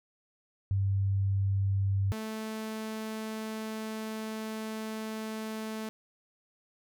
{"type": "tone pair in turn", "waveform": ["sine", "sawtooth"], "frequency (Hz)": [98, 218.9], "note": ["G2", "A3"], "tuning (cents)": [0, -9], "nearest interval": "octave + major second", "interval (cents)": 1391, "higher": "second", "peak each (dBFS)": [-25, -31], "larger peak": "first", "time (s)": [[0.71, 2.12], [2.12, 5.89]], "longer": "second", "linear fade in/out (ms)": 0, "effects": []}